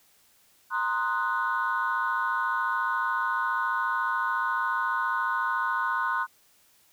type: chord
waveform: sine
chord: C half-diminished seventh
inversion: third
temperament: equal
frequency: 932.3 / 1046.5 / 1244.5 / 1480 Hz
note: Bb5 / C6 / Eb6 / Gb6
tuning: 0 / 0 / 0 / 0 cents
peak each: -32 / -28 / -32 / -28 dBFS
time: 0.7-6.27 s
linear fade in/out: 50 ms
effects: tanh soft clip ceiling -17 dBFS + white hiss -62 dBFS RMS until 6.92 s